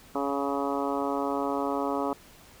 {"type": "harmonic tone", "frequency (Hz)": 140, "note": "C#3", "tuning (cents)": 18, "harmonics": [2, 3, 4, 5, 6, 7, 8, 9], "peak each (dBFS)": [-31, -33, -34, -35, -36, -36, -37, -38], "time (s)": [0.15, 2.13], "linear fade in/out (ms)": 2, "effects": ["pink hiss -53 dBFS RMS until 2.6 s"]}